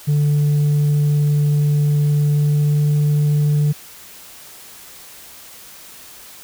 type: tone with pitch glide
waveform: sine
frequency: 146.83 to 147.77 Hz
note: D3 to D3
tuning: 0 to +11 cents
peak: -10 dBFS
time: 0.07-3.73 s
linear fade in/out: 20 ms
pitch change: +11 cents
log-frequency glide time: 2.29-2.89 s
effects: tanh soft clip ceiling -12 dBFS + white hiss -40 dBFS RMS until 6.43 s